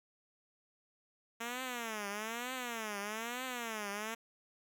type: tone with vibrato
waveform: 5% pulse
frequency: 227.8 Hz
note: A#3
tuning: 40 cents flat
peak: -27 dBFS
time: 1.4-4.15 s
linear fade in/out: 10 ms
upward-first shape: triangle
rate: 1.1 Hz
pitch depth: 240 cents each way
effects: none